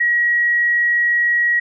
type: tone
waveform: sine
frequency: 1907 Hz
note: A#6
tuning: 39 cents sharp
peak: -13 dBFS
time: 0-1.6 s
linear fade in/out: 10 ms
effects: none